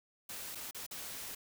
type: noise with dropouts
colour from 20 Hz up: white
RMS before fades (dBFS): -44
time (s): 0.29-1.35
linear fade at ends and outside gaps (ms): 5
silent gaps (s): 0.55-0.553 / 0.711-0.746 / 0.865-0.91
effects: none